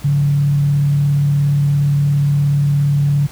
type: tone with frequency modulation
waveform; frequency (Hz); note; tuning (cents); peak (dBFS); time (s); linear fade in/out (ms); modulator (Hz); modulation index
sine; 143.2; D3; -43; -11; 0.04-3.27; 10; 37.1; 0.26
effects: added 60 Hz sine -40 dBFS peak until 3.31 s + pink hiss -39 dBFS RMS until 3.31 s